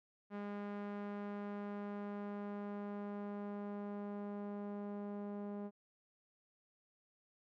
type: tone with low-pass filter sweep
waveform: sawtooth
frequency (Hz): 204.1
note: G#3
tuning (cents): -30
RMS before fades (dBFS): -44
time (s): 0.3-5.71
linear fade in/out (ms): 50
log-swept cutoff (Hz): 1700 to 760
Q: 0.87
effects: none